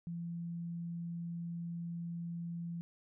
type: tone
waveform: sine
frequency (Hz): 170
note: F3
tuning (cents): -46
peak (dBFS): -38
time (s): 0.07-2.81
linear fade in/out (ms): 0
effects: none